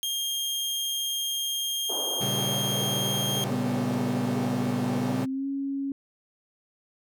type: tone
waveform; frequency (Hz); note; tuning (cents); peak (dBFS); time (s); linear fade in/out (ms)
sawtooth; 3219; G7; +45; -24; 0.03-3.44; 0
type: band-pass noise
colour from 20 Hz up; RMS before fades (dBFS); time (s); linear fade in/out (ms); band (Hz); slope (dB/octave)
pink; -37; 1.89-5.25; 10; 360 to 890; 24
type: chord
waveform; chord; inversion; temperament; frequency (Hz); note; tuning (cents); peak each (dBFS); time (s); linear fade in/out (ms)
40% pulse; G diminished; first; equal; 116.54 / 138.59 / 196; Bb2 / Db3 / G3; 0 / 0 / 0; -33 / -32 / -32; 2.2-5.26; 20
type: tone with pitch glide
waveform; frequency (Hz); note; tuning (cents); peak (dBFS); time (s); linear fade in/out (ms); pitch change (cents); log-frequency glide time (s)
sine; 246.9 to 275.5; B3 to C#4; 0 to -11; -27; 3.51-5.92; 2; +189; 5.01-5.47
effects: none